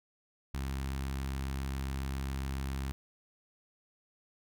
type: tone with notch filter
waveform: sawtooth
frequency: 67.3 Hz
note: C2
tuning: 49 cents sharp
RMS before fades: -36 dBFS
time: 0.54-2.92 s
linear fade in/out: 0 ms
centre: 520 Hz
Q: 1.1
effects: none